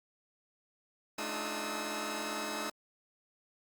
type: tone cluster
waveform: 10% pulse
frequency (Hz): 214.3 / 287.4 / 304.9 / 348.4 / 1289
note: A3 / D4 / D#4 / F4 / E6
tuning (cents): -45 / -37 / -35 / -4 / -39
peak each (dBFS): -33 / -38 / -32 / -36 / -33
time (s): 1.18-2.7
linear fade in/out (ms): 5
effects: Opus 48 kbps